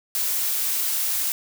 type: noise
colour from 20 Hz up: blue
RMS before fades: -24 dBFS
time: 0.15-1.32 s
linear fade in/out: 0 ms
effects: none